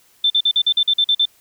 sine tone bursts, 3549 Hz, A7, 14 cents sharp, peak -12 dBFS, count 10, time 0.24-1.255 s, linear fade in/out 5 ms, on 61 ms, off 45 ms, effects white hiss -55 dBFS RMS until 1.4 s

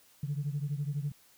sine beating tone pair, 141 / 153 Hz, C#3 / D#3, +30 / -29 cents, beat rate 12 Hz, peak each -32 / -35 dBFS, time 0.23-1.12 s, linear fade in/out 5 ms, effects tanh soft clip ceiling -25 dBFS + white hiss -62 dBFS RMS until 1.37 s

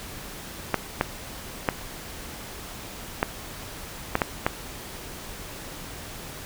clicks, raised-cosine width 0.5 ms, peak -5 dBFS, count 7, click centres 0.743 / 1.011 / 1.688 / 3.229 / 4.154 / 4.218 / 4.465 s, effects pink hiss -39 dBFS RMS until 6.45 s

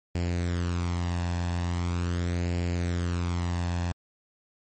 sawtooth tone with flanger, 87.31 Hz, F2, in tune, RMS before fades -28 dBFS, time 0.15-3.92 s, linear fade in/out 0 ms, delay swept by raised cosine 0.41 to 1.16 ms, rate 0.41 Hz, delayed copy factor +0.55, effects MP3 32 kbps

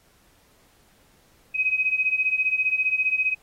sine beating tone pair, 2515 / 2530 Hz, D#7 / D#7, +18 / +28 cents, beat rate 15 Hz, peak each -25 / -22 dBFS, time 1.54-3.35 s, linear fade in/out 20 ms, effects pink hiss -60 dBFS RMS until 3.42 s + AAC 48 kbps

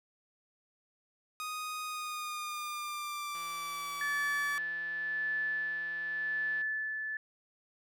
sawtooth tone with pitch glide, 1244.5 to 1147.8 Hz, D#6 to D6, 0 to -40 cents, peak -33 dBFS, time 1.4-4.58 s, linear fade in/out 0 ms, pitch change -140 cents, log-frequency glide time 1.85-3.93 s
click train, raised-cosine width 0.3 ms, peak -38 dBFS, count 556, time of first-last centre 3.35-6.615 s, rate 170 Hz
sine tone with tremolo, 1740 Hz, A6, 20 cents flat, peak -30 dBFS, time 4.01-7.17 s, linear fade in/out 2 ms, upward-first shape sine, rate 0.91 Hz, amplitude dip 40%
effects none

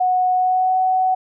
sine tone with pitch glide, 735 to 747.4 Hz, F#5 to F#5, -12 to +17 cents, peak -14 dBFS, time 0-1.15 s, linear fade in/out 10 ms, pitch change +29 cents, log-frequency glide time 0.33-0.77 s, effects none

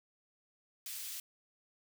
white high-pass noise, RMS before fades -43 dBFS, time 0.86-1.2 s, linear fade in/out 2 ms, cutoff 2500 Hz, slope 12 dB/octave, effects none

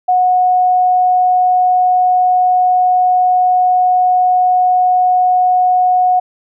sine tone, 731 Hz, F#5, 21 cents flat, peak -8 dBFS, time 0.08-6.2 s, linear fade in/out 10 ms, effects none

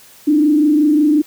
sine tone with frequency modulation, 300 Hz, D4, 37 cents sharp, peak -9 dBFS, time 0.27-1.22 s, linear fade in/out 10 ms, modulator 25.5 Hz, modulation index 0.62, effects white hiss -44 dBFS RMS until 1.26 s

